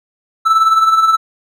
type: tone with tremolo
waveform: triangle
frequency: 1318.5 Hz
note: E6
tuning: in tune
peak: -4 dBFS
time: 0.45-1.17 s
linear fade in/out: 20 ms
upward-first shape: sine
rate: 19 Hz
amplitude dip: 55%
effects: none